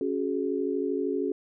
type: chord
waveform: sine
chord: C# suspended fourth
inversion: none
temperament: equal with one note detuned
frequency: 277.2 / 370 / 422.8 Hz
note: C#4 / F#4 / G#4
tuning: 0 / 0 / +31 cents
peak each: -30 dBFS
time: 0.01-1.32 s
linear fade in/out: 2 ms
effects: none